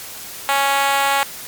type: tone with high-pass filter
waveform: 5% pulse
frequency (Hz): 277.2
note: C#4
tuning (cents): 0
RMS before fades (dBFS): -17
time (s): 0.49-1.23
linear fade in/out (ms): 0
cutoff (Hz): 760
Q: 2.9
effects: white hiss -33 dBFS RMS until 1.47 s + MP3 96 kbps